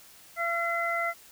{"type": "harmonic tone", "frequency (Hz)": 680, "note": "F5", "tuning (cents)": -46, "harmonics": [1, 2, 3], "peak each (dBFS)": [-31, -31, -30], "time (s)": [0.36, 1.14], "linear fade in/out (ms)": 50, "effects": ["white hiss -53 dBFS RMS until 1.31 s"]}